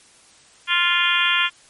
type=harmonic tone with a mistuned harmonic; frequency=349.2 Hz; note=F4; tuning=in tune; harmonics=3 / 4 / 5 / 6 / 7 / 8 / 9 / 10; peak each=-26 / -23 / -24 / -26 / -23 / -24 / -24 / -26 dBFS; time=0.67-1.5 s; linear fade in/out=50 ms; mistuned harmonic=10; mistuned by=-50 cents; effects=white hiss -51 dBFS RMS until 1.69 s + MP3 48 kbps